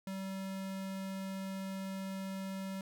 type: tone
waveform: square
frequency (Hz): 192.3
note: G3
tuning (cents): -33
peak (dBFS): -39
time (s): 0.07-2.81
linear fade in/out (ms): 2
effects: none